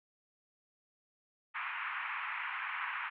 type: band-pass noise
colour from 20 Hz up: pink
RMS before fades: -39 dBFS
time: 1.54-3.1 s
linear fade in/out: 20 ms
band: 970 to 2600 Hz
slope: 48 dB/octave
effects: none